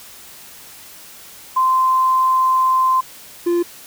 sine / triangle tone pair in turn, 1038 / 346.4 Hz, C6 / F4, -14 / -14 cents, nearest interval octave + perfect fifth, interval 1900 cents, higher first, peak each -12 dBFS, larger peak neither, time 1.56-3.01 / 3.46-3.63 s, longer first, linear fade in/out 10 ms, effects white hiss -40 dBFS RMS until 3.86 s

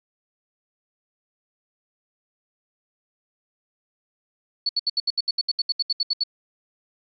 sine tone bursts, 4435 Hz, C#8, in tune, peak -19 dBFS, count 16, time 4.66-6.237 s, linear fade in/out 5 ms, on 32 ms, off 71 ms, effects none

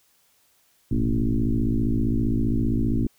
sine tone with frequency modulation, 116.54 Hz, A#2, in tune, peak -19 dBFS, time 0.91-3.07 s, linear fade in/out 5 ms, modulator 55.2 Hz, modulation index 3.5, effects white hiss -63 dBFS RMS until 3.18 s

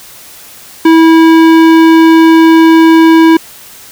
sine tone with tanh clipping, 325.5 Hz, E4, 22 cents flat, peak -3 dBFS, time 0.85-3.37 s, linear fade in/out 5 ms, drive 18 dB, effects white hiss -33 dBFS RMS until 3.91 s

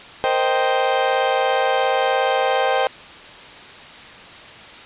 35% pulse chord, C minor seventh, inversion third, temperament equal, 466.2 / 523.3 / 622.3 / 784 Hz, Bb4 / C5 / Eb5 / G5, 0 / 0 / 0 / 0 cents, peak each -24 / -19 / -23 / -18 dBFS, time 0.24-2.87 s, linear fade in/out 0 ms, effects white hiss -39 dBFS RMS until 4.85 s + resampled to 8000 Hz

